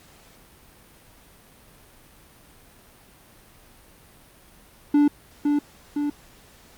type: tone with echo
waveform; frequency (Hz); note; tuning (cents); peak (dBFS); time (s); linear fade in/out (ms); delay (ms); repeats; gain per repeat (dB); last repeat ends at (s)
triangle; 291.8; D4; -11; -12; 4.94-5.08; 5; 510; 2; -4; 6.1
effects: pink hiss -52 dBFS RMS until 6.77 s + Opus 48 kbps